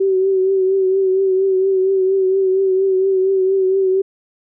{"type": "tone with vibrato", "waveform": "sine", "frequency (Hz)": 381.4, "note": "G4", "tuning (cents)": -47, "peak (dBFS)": -12, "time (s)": [0, 4.02], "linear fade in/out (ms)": 10, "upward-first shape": "triangle", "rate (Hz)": 4.3, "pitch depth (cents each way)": 45, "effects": []}